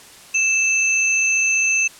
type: tone pair together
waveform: sine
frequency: 2637 / 6272 Hz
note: E7 / G8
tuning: 0 / 0 cents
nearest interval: octave + minor third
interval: 1500 cents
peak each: -16 / -21 dBFS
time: 0.34-1.88 s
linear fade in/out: 10 ms
effects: white hiss -43 dBFS RMS until 1.99 s + low-pass 10000 Hz 12 dB/octave